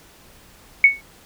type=tone with exponential decay; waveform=sine; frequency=2217 Hz; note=C#7; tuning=in tune; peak=-4 dBFS; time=0.84-1.01 s; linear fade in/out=2 ms; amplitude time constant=35 ms; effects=pink hiss -49 dBFS RMS until 1.25 s